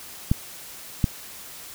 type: clicks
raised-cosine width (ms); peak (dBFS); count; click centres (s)
5; -6; 2; 0.315 / 1.042
effects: white hiss -41 dBFS RMS until 1.74 s